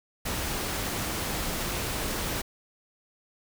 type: noise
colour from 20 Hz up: pink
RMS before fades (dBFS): -31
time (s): 0.25-2.42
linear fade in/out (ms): 10
effects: none